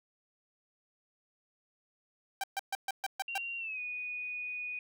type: tone bursts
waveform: sawtooth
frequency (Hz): 782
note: G5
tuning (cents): -4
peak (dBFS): -28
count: 7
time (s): 2.41-3.379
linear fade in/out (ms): 2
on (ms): 27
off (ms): 130
type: tone with pitch glide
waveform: sine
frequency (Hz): 2761 to 2474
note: F7 to D#7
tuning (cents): -20 to -10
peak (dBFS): -36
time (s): 3.28-4.79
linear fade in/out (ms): 2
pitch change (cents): -190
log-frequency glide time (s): 3.58-3.8
effects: none